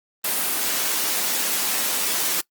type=high-pass noise; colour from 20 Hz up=white; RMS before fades=-23 dBFS; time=0.24-2.41 s; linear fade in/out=5 ms; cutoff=190 Hz; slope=24 dB/octave; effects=noise-tail reverb RT60 0.1 s tail -22 dB re dry + Opus 24 kbps